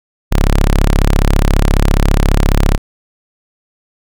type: tone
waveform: sawtooth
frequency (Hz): 34.65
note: C#1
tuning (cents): 0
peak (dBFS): -4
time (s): 0.31-2.78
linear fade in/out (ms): 20
effects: none